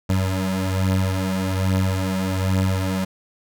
25% pulse beating tone pair, 94.1 / 95.3 Hz, F#2 / G2, +30 / -48 cents, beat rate 1.2 Hz, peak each -17 / -21 dBFS, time 0.09-3.05 s, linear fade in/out 10 ms, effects none

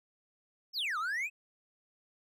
triangle exponential two-way sweep, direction down then up, 5480 to 1183 to 2629 Hz, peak -30 dBFS, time 0.73-1.3 s, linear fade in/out 50 ms, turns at 0.98 s, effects none

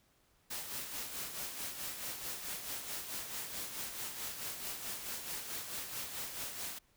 white noise with tremolo, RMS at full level -40 dBFS, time 0.5-6.79 s, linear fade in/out 10 ms, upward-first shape sine, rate 4.6 Hz, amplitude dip 50%, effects pink hiss -71 dBFS RMS until 6.96 s

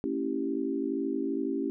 sine chord, A# diminished seventh, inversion none, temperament equal with one note detuned, 228.4 / 277.2 / 329.6 / 392 Hz, A#3 / C#4 / E4 / G4, -35 / 0 / 0 / 0 cents, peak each -37 / -31 / -34 / -34 dBFS, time 0.04-1.7 s, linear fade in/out 0 ms, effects none

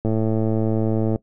click train, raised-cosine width 2 ms, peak -9 dBFS, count 123, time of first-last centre 0.05-1.159 s, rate 110 Hz, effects noise-tail reverb RT60 0.1 s tail -19 dB re dry

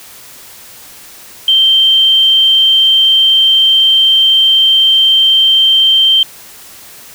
sine tone, 3136 Hz, G7, in tune, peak -5 dBFS, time 1.48-6.23 s, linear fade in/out 2 ms, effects white hiss -35 dBFS RMS until 7.14 s

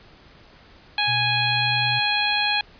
harmonic tone, 830.6 Hz, G#5, in tune, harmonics 1 / 2 / 3 / 4 / 5, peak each -26 / -27 / -24 / -26 / -26 dBFS, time 0.98-2.61 s, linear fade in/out 2 ms
sine tone with pitch glide, 122.6 to 124.17 Hz, B2 to B2, -12 to +10 cents, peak -28 dBFS, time 1.07-2 s, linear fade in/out 20 ms, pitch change +22 cents, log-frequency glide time 1.47-1.67 s
effects pink hiss -50 dBFS RMS until 2.79 s + resampled to 11025 Hz

